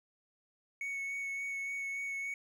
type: tone with vibrato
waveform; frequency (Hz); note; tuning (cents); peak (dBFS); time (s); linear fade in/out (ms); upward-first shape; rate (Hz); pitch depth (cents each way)
triangle; 2217; C#7; 0; -34; 0.81-2.34; 2; sine; 3.5; 12
effects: none